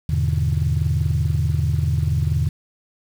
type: chord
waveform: sine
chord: E dominant seventh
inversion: none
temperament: just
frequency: 82.41 / 103.01 / 123.61 / 148.33 Hz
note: E2 / G#2 / B2 / D3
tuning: 0 / -14 / +2 / +18 cents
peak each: -20 / -24 / -23 / -21 dBFS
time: 0.09-2.49 s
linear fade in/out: 5 ms
effects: tanh soft clip ceiling -10 dBFS + 7-bit